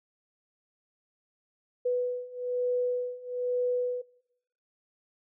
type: beating tone pair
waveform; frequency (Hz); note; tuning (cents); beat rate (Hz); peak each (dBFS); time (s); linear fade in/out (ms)
sine; 493.9 / 495; B4 / B4; 0 / +4; 1.1; -31 / -29; 1.85-4.02; 10
effects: noise-tail reverb RT60 0.9 s tail -23 dB re dry